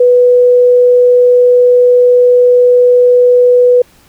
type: tone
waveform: sine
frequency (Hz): 493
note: B4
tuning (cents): -3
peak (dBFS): -3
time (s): 0-3.82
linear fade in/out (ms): 5
effects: pink hiss -46 dBFS RMS until 4.08 s